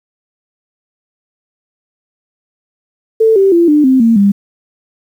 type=tone with pitch steps; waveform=sine; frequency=444.5 / 389.2 / 340.8 / 298.4 / 261.3 / 228.8 / 200.3 Hz; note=A4 / G4 / F4 / D4 / C4 / A#3 / G3; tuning=+18 / -12 / -42 / +28 / -2 / -32 / +38 cents; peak=-5 dBFS; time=3.2-4.32 s; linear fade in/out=10 ms; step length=160 ms; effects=7-bit